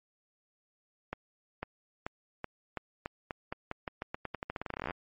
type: accelerating click train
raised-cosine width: 0.5 ms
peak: -20 dBFS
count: 30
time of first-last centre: 1.13-4.908 s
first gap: 500 ms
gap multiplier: 0.87
effects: MP3 32 kbps